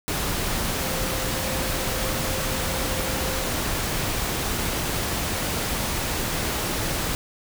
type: tone in noise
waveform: sine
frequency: 524 Hz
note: C5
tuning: 2 cents sharp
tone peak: -34 dBFS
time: 0.81-3.5 s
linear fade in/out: 0 ms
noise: pink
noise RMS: -26 dBFS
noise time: 0.08-7.15 s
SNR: -11 dB
effects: none